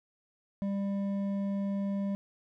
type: tone with hard clipping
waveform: sine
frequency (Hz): 198.4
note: G3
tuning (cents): +21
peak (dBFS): -31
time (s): 0.62-2.15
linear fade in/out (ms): 0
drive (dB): 7
effects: none